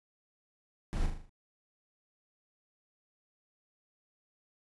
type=noise with echo; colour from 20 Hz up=brown; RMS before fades=-32 dBFS; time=0.93-1.06 s; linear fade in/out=0 ms; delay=39 ms; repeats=6; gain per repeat=-5 dB; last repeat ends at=1.294 s; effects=resampled to 24000 Hz